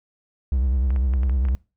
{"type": "tone with vibrato", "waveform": "triangle", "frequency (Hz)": 64.8, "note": "C2", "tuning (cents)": -16, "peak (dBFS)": -16, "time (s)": [0.52, 1.55], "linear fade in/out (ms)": 0, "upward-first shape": "sine", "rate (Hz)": 10, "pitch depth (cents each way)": 110}
{"type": "clicks", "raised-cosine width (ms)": 0.5, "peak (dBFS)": -25, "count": 7, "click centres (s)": [0.905, 0.962, 1.137, 1.233, 1.296, 1.452, 1.486]}
{"effects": ["noise-tail reverb RT60 0.3 s tail -23 dB re dry"]}